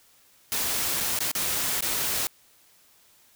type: noise with dropouts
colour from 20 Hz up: white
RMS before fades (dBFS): -27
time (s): 0.52-2.27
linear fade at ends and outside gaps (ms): 0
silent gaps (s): 1.003-1.007 / 1.189-1.205 / 1.315-1.352 / 1.807-1.824
effects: white hiss -59 dBFS RMS until 3.35 s